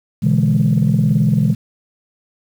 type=chord; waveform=sine; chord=E dominant seventh; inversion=second; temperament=equal; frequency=123.47 / 146.83 / 164.81 / 207.7 Hz; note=B2 / D3 / E3 / G#3; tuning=0 / 0 / 0 / 0 cents; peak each=-16 dBFS; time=0.22-1.55 s; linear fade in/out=20 ms; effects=tanh soft clip ceiling -5 dBFS + 7-bit